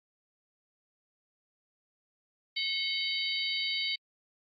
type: harmonic tone with a mistuned harmonic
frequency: 764 Hz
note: G5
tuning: 45 cents flat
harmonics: 3 / 4 / 5 / 6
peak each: -35 / -35 / -35 / -35 dBFS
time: 2.56-3.96 s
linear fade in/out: 10 ms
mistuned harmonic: 3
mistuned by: -83 cents
effects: AAC 48 kbps